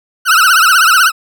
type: tone with vibrato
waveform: 40% pulse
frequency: 1396.9 Hz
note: F6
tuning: in tune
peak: -5 dBFS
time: 0.25-1.12 s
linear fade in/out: 50 ms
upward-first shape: triangle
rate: 16 Hz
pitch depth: 190 cents each way
effects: none